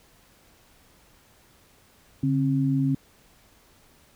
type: tone pair together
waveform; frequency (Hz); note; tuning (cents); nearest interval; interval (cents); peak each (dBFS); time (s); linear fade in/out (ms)
sine; 142.1 / 268.2; C#3 / C4; +43 / +43; major seventh; 1100; -23; 2.23-2.95; 5
effects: pink hiss -58 dBFS RMS until 4.15 s